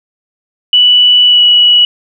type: tone with pitch glide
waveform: sine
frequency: 2960 to 2934 Hz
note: F#7 to F#7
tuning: 0 to -15 cents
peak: -3 dBFS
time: 0.73-1.85 s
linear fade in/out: 2 ms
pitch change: -15 cents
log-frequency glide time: 1.26-1.42 s
effects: none